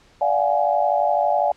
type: tone cluster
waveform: sine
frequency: 583 / 689 / 741 / 837 Hz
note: D5 / F5 / F#5 / G#5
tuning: -13 / -24 / +2 / +13 cents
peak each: -22 dBFS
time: 0.21-1.52 s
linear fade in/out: 5 ms
effects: pink hiss -54 dBFS RMS until 1.56 s + low-pass 6000 Hz 12 dB/octave